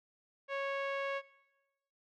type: tone with low-pass filter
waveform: sawtooth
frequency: 552 Hz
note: C#5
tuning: 7 cents flat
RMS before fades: -37 dBFS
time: 0.48-1.22 s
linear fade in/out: 50 ms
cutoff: 2400 Hz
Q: 1.8
effects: noise-tail reverb RT60 1.0 s tail -19 dB re dry